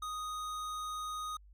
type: tone with hard clipping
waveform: sine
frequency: 1244.5 Hz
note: D#6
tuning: in tune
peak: -39 dBFS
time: 0.02-1.37 s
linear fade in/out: 5 ms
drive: 16 dB
effects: added 50 Hz sine -55 dBFS peak until 1.53 s